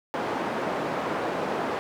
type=band-pass noise; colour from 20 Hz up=white; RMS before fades=-29 dBFS; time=0.14-1.79 s; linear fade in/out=0 ms; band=210 to 900 Hz; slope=12 dB/octave; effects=none